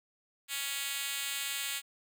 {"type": "tone with high-pass filter", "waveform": "5% pulse", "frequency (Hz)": 278.2, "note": "C#4", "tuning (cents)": 6, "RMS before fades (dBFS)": -36, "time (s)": [0.48, 1.82], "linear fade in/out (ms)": 50, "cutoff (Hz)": 3000, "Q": 0.58, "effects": []}